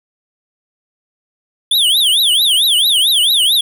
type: tone with vibrato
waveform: square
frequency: 3372 Hz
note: G#7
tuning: 26 cents sharp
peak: -10 dBFS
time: 1.71-3.61 s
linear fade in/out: 5 ms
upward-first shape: triangle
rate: 4.5 Hz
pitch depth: 300 cents each way
effects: none